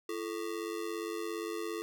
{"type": "ring-modulated tone", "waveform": "square", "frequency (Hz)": 387.5, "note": "G4", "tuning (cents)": -20, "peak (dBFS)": -33, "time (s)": [0.09, 1.82], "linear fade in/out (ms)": 0, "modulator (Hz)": 48.7, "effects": []}